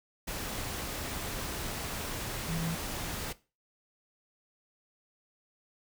sine tone in noise, 164.81 Hz, E3, in tune, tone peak -32 dBFS, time 2.48-2.75 s, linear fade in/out 10 ms, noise pink, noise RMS -37 dBFS, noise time 0.27-3.33 s, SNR +2 dB, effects noise-tail reverb RT60 0.3 s tail -18 dB re dry

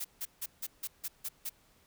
blue noise bursts, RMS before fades -37 dBFS, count 8, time 0-1.496 s, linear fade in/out 10 ms, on 47 ms, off 160 ms, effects pink hiss -66 dBFS RMS until 1.86 s

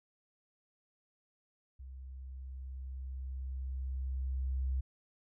sine tone with level ramp, 65.41 Hz, C2, in tune, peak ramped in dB -45 to -30 dBFS, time 1.79-4.81 s, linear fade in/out 10 ms, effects none

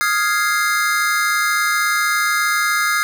square chord, F minor seventh, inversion third, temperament equal, 1244.5 / 1396.9 / 1661.2 / 2093 Hz, Eb6 / F6 / Ab6 / C7, 0 / 0 / 0 / 0 cents, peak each -22 dBFS, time 0.01-3.03 s, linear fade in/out 0 ms, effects none

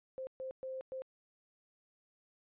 sine tone bursts at uneven times, 523.3 Hz, C5, in tune, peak -39 dBFS, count 4, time 0.18-0.27 / 0.4-0.51 / 0.63-0.81 / 0.92-1.02 s, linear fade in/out 0 ms, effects resampled to 8000 Hz

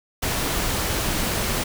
pink noise, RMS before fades -24 dBFS, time 0.22-1.64 s, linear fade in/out 10 ms, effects none

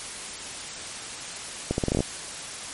accelerating click train, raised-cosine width 2 ms, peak -10 dBFS, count 9, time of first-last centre 1.71-2.005 s, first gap 71 ms, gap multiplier 0.8, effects white hiss -36 dBFS RMS until 2.73 s + MP3 48 kbps

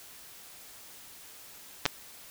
clicks, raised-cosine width 0.2 ms, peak -7 dBFS, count 2, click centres 1.855 / 1.862 s, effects white hiss -50 dBFS RMS until 2.3 s

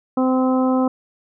harmonic tone, 258.2 Hz, C4, 23 cents flat, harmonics 1 / 2 / 3 / 4 / 5, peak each -16 / -22 / -26 / -28 / -30 dBFS, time 0.17-0.88 s, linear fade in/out 5 ms, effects none

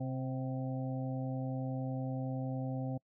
harmonic tone with a mistuned harmonic, 130.81 Hz, C3, in tune, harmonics 1 / 2 / 4 / 5 / 6, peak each -36 / -39 / -45 / -49 / -48 dBFS, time 0-2.98 s, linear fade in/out 10 ms, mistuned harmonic 6, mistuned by -24 cents, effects noise-tail reverb RT60 0.1 s tail -26 dB re dry

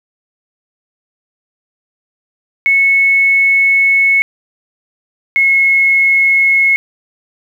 sine tone pair in turn, 2200 / 2177 Hz, C#7 / C#7, -14 / -32 cents, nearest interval unison, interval 18 cents, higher first, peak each -7 dBFS, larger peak neither, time 2.66-4.22 / 5.36-6.76 s, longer first, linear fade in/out 0 ms, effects 7-bit

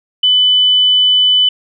sine tone, 3000 Hz, F#7, 23 cents sharp, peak -7 dBFS, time 0.23-1.49 s, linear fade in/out 5 ms, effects none

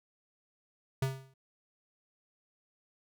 square tone with exponential decay, 133.4 Hz, C3, 34 cents sharp, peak -27 dBFS, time 1.02-1.34 s, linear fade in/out 5 ms, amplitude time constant 68 ms, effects none

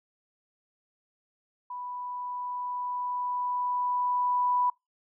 sine tone with level ramp, 987.8 Hz, B5, in tune, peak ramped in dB -35 to -22 dBFS, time 1.7-4.7 s, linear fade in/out 5 ms, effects noise-tail reverb RT60 0.2 s tail -25 dB re dry

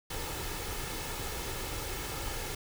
pink noise with comb filter, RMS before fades -37 dBFS, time 0.1-2.55 s, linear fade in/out 5 ms, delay 2.3 ms, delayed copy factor +0.5, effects none

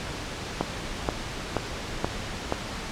click train, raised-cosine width 1 ms, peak -9 dBFS, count 5, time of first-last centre 0.61-2.524 s, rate 2.09 Hz, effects pink hiss -34 dBFS RMS until 2.91 s + low-pass 6000 Hz 12 dB/octave

